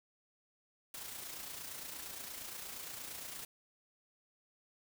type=noise with amplitude modulation; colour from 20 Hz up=white; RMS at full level=-44 dBFS; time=0.94-3.45 s; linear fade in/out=2 ms; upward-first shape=sine; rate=28.6 Hz; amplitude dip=45%; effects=none